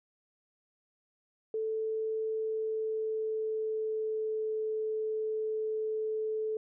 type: tone with pitch glide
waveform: sine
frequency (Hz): 439.7 to 435.2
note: A4 to A4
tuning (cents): -1 to -19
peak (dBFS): -30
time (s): 1.54-6.57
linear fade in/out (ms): 2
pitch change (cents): -18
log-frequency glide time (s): 2.26-4.55
effects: none